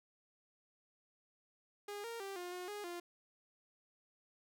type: tone with pitch steps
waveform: sawtooth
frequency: 409.6 / 463.8 / 392.5 / 355.3 / 360.3 / 413.5 / 348.6 Hz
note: G#4 / A#4 / G4 / F4 / F#4 / G#4 / F4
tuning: -24 / -9 / +2 / +30 / -46 / -8 / -3 cents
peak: -39 dBFS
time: 1.88-3 s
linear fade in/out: 5 ms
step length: 160 ms
effects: none